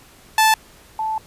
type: tone pair in turn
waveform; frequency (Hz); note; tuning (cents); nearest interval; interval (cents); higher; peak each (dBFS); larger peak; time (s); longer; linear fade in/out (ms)
sawtooth / sine; 876 / 876; A5 / A5; -8 / -8; unison; 0; neither; -8 / -20; first; 0.38-0.54 / 0.99-1.18; second; 2
effects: pink hiss -48 dBFS RMS until 1.26 s + resampled to 32000 Hz